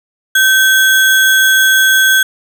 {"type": "tone with sample-and-hold", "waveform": "sine", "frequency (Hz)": 1547, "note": "G6", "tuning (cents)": -23, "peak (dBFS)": -6, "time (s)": [0.35, 2.23], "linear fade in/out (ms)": 5, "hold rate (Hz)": 4900, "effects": []}